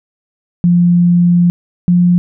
sine tone pair in turn, 174.61 / 176.54 Hz, F3 / F3, 0 / +19 cents, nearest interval unison, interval 19 cents, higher second, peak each -6 dBFS, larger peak neither, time 0.64-1.5 / 1.88-2.18 s, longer first, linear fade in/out 0 ms, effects none

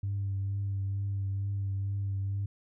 sine tone with vibrato, 98.7 Hz, G2, 12 cents sharp, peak -28 dBFS, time 0.03-2.46 s, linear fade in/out 5 ms, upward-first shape triangle, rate 2.2 Hz, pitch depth 25 cents each way, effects tanh soft clip ceiling -26 dBFS

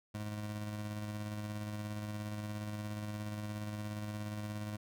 25% pulse tone with tremolo, 105.3 Hz, G#2, 24 cents sharp, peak -34 dBFS, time 0.14-4.77 s, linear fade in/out 10 ms, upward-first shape square, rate 17 Hz, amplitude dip 25%, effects none

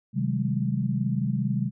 sine chord, Ab dominant seventh, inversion first, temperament equal with one note detuned, 130.81 / 155.56 / 189.65 / 207.7 Hz, C3 / Eb3 / Gb3 / Ab3, 0 / 0 / +43 / 0 cents, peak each -27 / -31 / -29 / -29 dBFS, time 0.13-1.71 s, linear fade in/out 50 ms, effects none

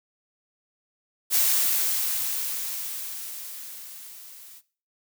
blue noise with level ramp, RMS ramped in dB -20 to -47 dBFS, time 1.3-4.62 s, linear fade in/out 50 ms, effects noise-tail reverb RT60 0.4 s tail -18 dB re dry

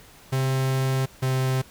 45% pulse tone pair in turn, 132.3 / 130.7 Hz, C3 / C3, +20 / -1 cents, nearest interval unison, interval 21 cents, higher first, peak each -21 / -21 dBFS, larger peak neither, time 0.32-1.06 / 1.22-1.62 s, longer first, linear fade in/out 10 ms, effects pink hiss -50 dBFS RMS until 1.7 s

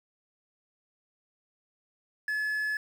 triangle tone with quantisation, 1713 Hz, A6, 47 cents flat, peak -26 dBFS, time 2.28-2.77 s, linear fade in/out 2 ms, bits 9, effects none

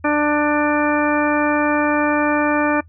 harmonic tone, 296.5 Hz, D4, 17 cents sharp, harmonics 1 / 2 / 3 / 4 / 5 / 6 / 8, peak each -18 / -21 / -23 / -24 / -25 / -26 / -27 dBFS, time 0.04-2.81 s, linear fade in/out 10 ms, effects noise-tail reverb RT60 0.1 s tail -23 dB re dry + added 83 Hz sine -42 dBFS peak until 2.88 s

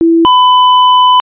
sine / square tone pair in turn, 331.7 / 1001.8 Hz, E4 / B5, +11 / +24 cents, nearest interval octave + perfect fifth, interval 1913 cents, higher second, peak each -4 dBFS, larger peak neither, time 0.01-0.25 / 0.25-1.2 s, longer second, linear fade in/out 0 ms, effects resampled to 8000 Hz

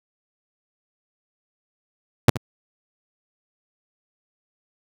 sawtooth tone with echo, 120 Hz, B2, 49 cents flat, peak -4 dBFS, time 2.28-2.3 s, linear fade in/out 5 ms, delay 74 ms, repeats 1, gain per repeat -15 dB, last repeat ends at 2.374 s, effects none

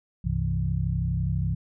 sine tone cluster, 65.2 / 97.1 / 130.3 / 164 Hz, C2 / G2 / C3 / E3, -5 / -16 / -7 / -9 cents, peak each -29 dBFS, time 0.24-1.55 s, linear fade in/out 10 ms, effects none

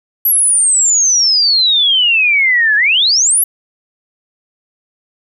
sine exponential two-way sweep, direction down then up, 11840 to 1661.2 to 11840 Hz, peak -8 dBFS, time 0.25-3.44 s, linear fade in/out 5 ms, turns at 2.76 s, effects none

